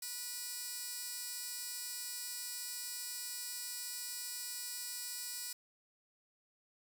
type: tone with high-pass filter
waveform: 15% pulse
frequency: 487.2 Hz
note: B4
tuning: 24 cents flat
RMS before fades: -43 dBFS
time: 0.02-5.53 s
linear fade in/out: 5 ms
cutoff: 6000 Hz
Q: 0.74
effects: none